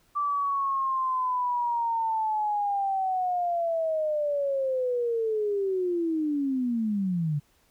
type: linear sweep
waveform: sine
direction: down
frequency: 1171 to 141.1 Hz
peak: -24 dBFS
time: 0.15-7.4 s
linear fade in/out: 20 ms
effects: pink hiss -65 dBFS RMS until 7.7 s